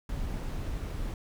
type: noise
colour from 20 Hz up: brown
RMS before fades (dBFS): -34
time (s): 0.09-1.14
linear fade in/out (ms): 2
effects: none